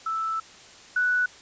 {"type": "tone pair in turn", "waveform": "sine", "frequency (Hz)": [1318.5, 1480], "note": ["E6", "F#6"], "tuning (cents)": [0, 0], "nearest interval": "major second", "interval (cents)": 200, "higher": "second", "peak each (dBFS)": [-25, -20], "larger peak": "second", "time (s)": [[0.06, 0.4], [0.96, 1.26]], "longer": "first", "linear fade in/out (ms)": 5, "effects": ["white hiss -48 dBFS RMS until 1.41 s", "resampled to 16000 Hz"]}